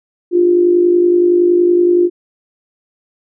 sine tone with amplitude modulation, 351.9 Hz, F4, 13 cents sharp, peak -5 dBFS, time 0.31-2.1 s, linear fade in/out 50 ms, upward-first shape sine, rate 50.7 Hz, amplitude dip 55%, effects none

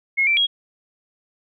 sine tone with pitch steps, 2165 / 2342 / 3297 Hz, C#7 / D7 / G#7, -41 / -5 / -13 cents, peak -15 dBFS, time 0.17-0.47 s, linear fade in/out 20 ms, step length 100 ms, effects none

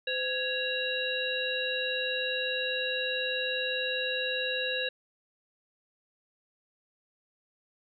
harmonic tone with a mistuned harmonic, 554.4 Hz, C#5, in tune, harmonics 1 / 3 / 5 / 7, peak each -34 / -34 / -34 / -34 dBFS, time 0.07-4.89 s, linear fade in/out 5 ms, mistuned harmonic 1, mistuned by -140 cents, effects none

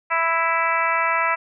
harmonic tone, 330.4 Hz, E4, 4 cents sharp, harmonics 2 / 3 / 4 / 5 / 6 / 7 / 8, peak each -28 / -23 / -23 / -29 / -25 / -27 / -31 dBFS, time 0.1-1.36 s, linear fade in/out 20 ms, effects none

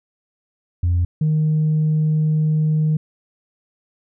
sine tone pair in turn, 87.4 / 154.8 Hz, F2 / D#3, +2 / -9 cents, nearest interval minor seventh, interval 989 cents, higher second, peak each -13 dBFS, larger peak neither, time 0.83-1.05 / 1.21-2.97 s, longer second, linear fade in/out 5 ms, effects tanh soft clip ceiling -12 dBFS

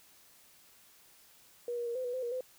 sine tone with pitch steps, 480.9 / 476.9 / 470.7 / 512 / 488.9 / 514 / 476.4 / 510 Hz, B4 / A#4 / A#4 / C5 / B4 / C5 / A#4 / C5, -46 / +39 / +17 / -38 / -18 / -31 / +38 / -44 cents, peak -33 dBFS, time 1.68-2.408 s, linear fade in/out 2 ms, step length 91 ms, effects white hiss -61 dBFS RMS until 2.58 s

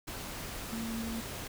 sine tone in noise, 226.8 Hz, A#3, 47 cents flat, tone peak -35 dBFS, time 0.72-1.21 s, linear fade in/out 10 ms, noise pink, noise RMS -41 dBFS, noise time 0.07-1.48 s, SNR +3 dB, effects none

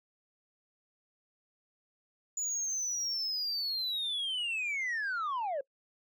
sine linear sweep, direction down, 6970 to 523 Hz, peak -29 dBFS, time 2.37-5.61 s, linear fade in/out 5 ms, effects noise-tail reverb RT60 0.1 s tail -24 dB re dry + tanh soft clip ceiling -30 dBFS

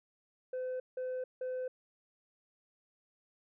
sine tone bursts, 510 Hz, C5, 44 cents flat, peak -32 dBFS, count 3, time 0.53-1.68 s, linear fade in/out 5 ms, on 270 ms, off 170 ms, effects tanh soft clip ceiling -34 dBFS

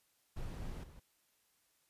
brown noise with level steps, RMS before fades -43 / -54 dBFS, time 0.36-1 s, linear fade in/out 10 ms, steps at 0.83 s, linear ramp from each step 10 ms, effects white hiss -75 dBFS RMS until 1.89 s + resampled to 32000 Hz

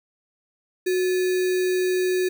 sine tone with sample-and-hold, 367 Hz, F#4, 14 cents flat, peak -19 dBFS, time 0.86-2.29 s, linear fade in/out 10 ms, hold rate 2100 Hz, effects none

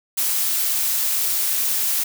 blue noise, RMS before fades -21 dBFS, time 0.17-2.04 s, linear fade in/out 10 ms, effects none

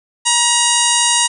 harmonic tone, 952 Hz, A#5, 36 cents sharp, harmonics 1 / 2 / 3 / 4 / 5 / 6 / 7 / 8 / 9 / 10, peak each -19 / -23 / -19 / -20 / -25 / -23 / -19 / -22 / -20 / -22 dBFS, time 0.25-1.28 s, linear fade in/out 20 ms, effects none

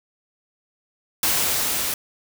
white noise with level ramp, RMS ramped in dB -20 to -25 dBFS, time 1.23-1.94 s, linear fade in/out 2 ms, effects none

